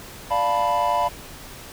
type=chord; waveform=triangle; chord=B half-diminished seventh; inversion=first; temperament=equal; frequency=587.3 / 698.5 / 880 / 987.8 Hz; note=D5 / F5 / A5 / B5; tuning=0 / 0 / 0 / 0 cents; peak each=-25 / -22 / -24 / -20 dBFS; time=0.3-1.09 s; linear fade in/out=20 ms; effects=pink hiss -40 dBFS RMS until 1.72 s